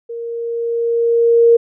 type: tone with level ramp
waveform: sine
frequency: 466.2 Hz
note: A#4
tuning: in tune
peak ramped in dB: -24 to -5 dBFS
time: 0.09-1.57 s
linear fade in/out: 10 ms
effects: none